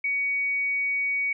sine tone, 2250 Hz, C#7, 25 cents sharp, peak -23 dBFS, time 0.04-1.33 s, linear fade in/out 5 ms, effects none

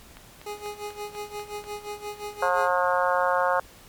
click train, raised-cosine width 0.3 ms, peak -27 dBFS, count 7, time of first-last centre 0.17-1.641 s, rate 4.08 Hz
25% pulse tone with tremolo, 415.3 Hz, G#4, in tune, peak -27 dBFS, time 0.46-2.68 s, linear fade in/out 5 ms, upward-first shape sine, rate 5.7 Hz, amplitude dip 80%
harmonic tone, 179.6 Hz, F3, 49 cents sharp, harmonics 3 / 4 / 5 / 6 / 7 / 8 / 9, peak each -25 / -28 / -27 / -27 / -31 / -29 / -35 dBFS, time 2.42-3.6 s, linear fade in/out 5 ms
effects pink hiss -50 dBFS RMS until 3.88 s + MP3 96 kbps

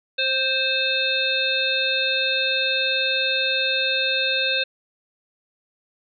harmonic tone with a mistuned harmonic, 523.3 Hz, C5, in tune, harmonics 1 / 3 / 5 / 7 / 8, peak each -28 / -27 / -24 / -24 / -28 dBFS, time 0.18-4.64 s, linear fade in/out 10 ms, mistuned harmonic 1, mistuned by +21 cents, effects none

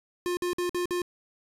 square tone bursts, 354.6 Hz, F4, 26 cents sharp, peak -27 dBFS, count 5, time 0.26-1.018 s, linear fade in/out 0 ms, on 110 ms, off 52 ms, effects resampled to 32000 Hz

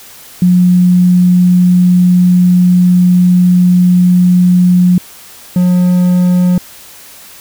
sine / triangle tone pair in turn, 179.6 / 179.6 Hz, F3 / F3, +49 / +49 cents, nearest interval unison, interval 0 cents, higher neither, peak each -4 dBFS, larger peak neither, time 0.42-4.98 / 5.56-6.58 s, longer first, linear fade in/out 2 ms, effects white hiss -35 dBFS RMS until 7.4 s

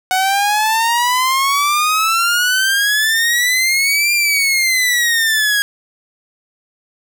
sawtooth exponential two-way sweep, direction up then down, 740 to 2398 to 1638 Hz, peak -9 dBFS, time 0.11-5.62 s, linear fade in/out 0 ms, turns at 4.13 s, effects none

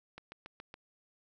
click train, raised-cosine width 0.3 ms, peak -30 dBFS, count 5, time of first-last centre 0.18-0.741 s, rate 7.13 Hz, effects none

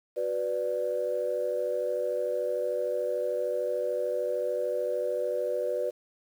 sine chord, B minor, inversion second, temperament equal, 370 / 493.9 / 587.3 Hz, F#4 / B4 / D5, 0 / 0 / 0 cents, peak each -35 / -29 / -30 dBFS, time 0.16-5.91 s, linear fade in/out 20 ms, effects tanh soft clip ceiling -18 dBFS + 9-bit

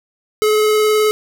square tone with vibrato, 427.6 Hz, A4, 49 cents flat, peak -12 dBFS, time 0.42-1.11 s, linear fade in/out 0 ms, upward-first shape sine, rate 19 Hz, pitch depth 10 cents each way, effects none

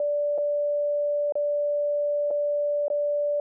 sine tone with dropouts, 584 Hz, D5, 10 cents flat, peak -22 dBFS, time 0-3.4 s, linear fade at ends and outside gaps 2 ms, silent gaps 0.379-0.383 / 1.323-1.354 / 2.306-2.31 / 2.882-2.901 s, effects none

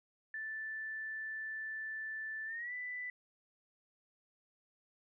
sine tone with pitch glide, 1760 to 1987 Hz, A6 to B6, 0 to +10 cents, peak -39 dBFS, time 0.34-3.1 s, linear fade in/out 2 ms, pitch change +210 cents, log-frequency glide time 2.46-2.73 s, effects none

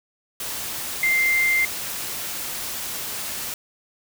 sine tone in noise, 2093 Hz, C7, in tune, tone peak -17 dBFS, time 1.03-1.65 s, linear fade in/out 2 ms, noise white, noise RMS -30 dBFS, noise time 0.4-3.54 s, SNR +10 dB, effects none

